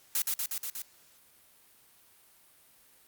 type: noise with echo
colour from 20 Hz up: blue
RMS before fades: -28 dBFS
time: 0.15-0.22 s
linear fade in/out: 2 ms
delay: 120 ms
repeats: 5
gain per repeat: -2 dB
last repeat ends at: 0.82 s
effects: white hiss -61 dBFS RMS until 3.07 s + Opus 48 kbps